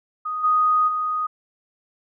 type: tone with level steps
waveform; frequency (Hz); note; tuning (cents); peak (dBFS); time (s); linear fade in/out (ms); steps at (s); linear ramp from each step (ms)
sine; 1244.5; D#6; 0; -24 / -15 / -21; 0.25-1.27; 10; 0.43 / 0.87; 20
effects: none